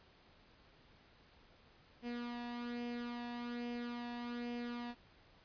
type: tone with flanger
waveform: sawtooth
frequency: 240 Hz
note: B3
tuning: 49 cents flat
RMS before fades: -43 dBFS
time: 2.02-4.95 s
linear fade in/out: 50 ms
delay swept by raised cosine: 0.37 to 1.14 ms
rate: 1.2 Hz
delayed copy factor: +0.55
effects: pink hiss -65 dBFS RMS until 5.44 s + resampled to 11025 Hz